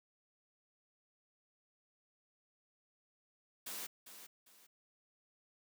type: noise with echo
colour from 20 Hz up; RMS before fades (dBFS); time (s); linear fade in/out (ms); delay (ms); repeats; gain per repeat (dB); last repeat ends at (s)
white; -44; 3.66-3.87; 10; 400; 2; -10; 4.67
effects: high-pass 200 Hz 12 dB/octave